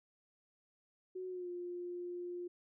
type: tone with pitch glide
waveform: sine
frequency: 370 to 353.1 Hz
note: F#4 to F4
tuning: 0 to +19 cents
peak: -40 dBFS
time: 1.15-2.48 s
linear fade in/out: 10 ms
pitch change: -81 cents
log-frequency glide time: 1.28-1.49 s
effects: none